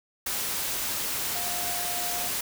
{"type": "tone in noise", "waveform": "sine", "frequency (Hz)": 707, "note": "F5", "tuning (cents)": 21, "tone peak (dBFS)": -36, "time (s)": [1.35, 2.28], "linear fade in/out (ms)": 5, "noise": "white", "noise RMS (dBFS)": -30, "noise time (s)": [0.26, 2.41], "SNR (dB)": -9, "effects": []}